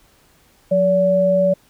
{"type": "tone pair together", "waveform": "sine", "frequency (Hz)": [180.4, 572.7], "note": ["F#3", "D5"], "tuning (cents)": [-44, -44], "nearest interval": "octave + minor sixth", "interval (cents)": 2000, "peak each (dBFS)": [-20, -13], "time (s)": [0.71, 1.54], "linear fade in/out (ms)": 10, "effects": ["pink hiss -55 dBFS RMS until 1.69 s"]}